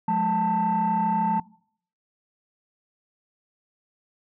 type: tone cluster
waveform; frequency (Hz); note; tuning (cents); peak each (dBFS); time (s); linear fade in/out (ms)
sine; 179.8 / 212.3 / 888; F#3 / G#3 / A5; -49 / +38 / +16; -26 / -26 / -21; 0.08-1.4; 5
effects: noise-tail reverb RT60 0.6 s tail -22 dB re dry + tanh soft clip ceiling -16 dBFS